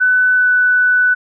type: tone with pitch glide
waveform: sine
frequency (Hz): 1500 to 1491.4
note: F#6 to F#6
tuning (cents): +23 to +13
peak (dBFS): -9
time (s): 0-1.15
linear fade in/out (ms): 20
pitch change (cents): -10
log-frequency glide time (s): 0.35-0.5
effects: none